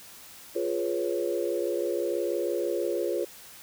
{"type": "chord", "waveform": "sine", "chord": "C# dominant seventh", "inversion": "first", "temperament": "equal", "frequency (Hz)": [349.2, 415.3, 493.9, 554.4], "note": ["E#4", "G#4", "B4", "C#5"], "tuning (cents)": [0, 0, 0, 0], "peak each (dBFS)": [-30, -32, -32, -32], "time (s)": [0.55, 3.25], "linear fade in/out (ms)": 10, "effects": ["white hiss -48 dBFS RMS until 3.62 s"]}